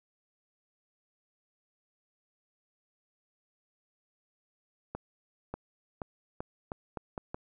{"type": "accelerating click train", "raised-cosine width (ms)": 1, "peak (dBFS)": -22, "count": 8, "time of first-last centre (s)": [4.95, 7.345], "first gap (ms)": 590, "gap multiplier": 0.81, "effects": []}